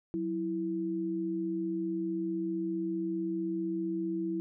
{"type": "tone pair together", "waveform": "sine", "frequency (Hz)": [185, 329.6], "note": ["F#3", "E4"], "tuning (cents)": [0, 0], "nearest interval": "minor seventh", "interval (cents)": 1000, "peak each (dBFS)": [-37, -31], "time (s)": [0.14, 4.4], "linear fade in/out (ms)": 0, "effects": []}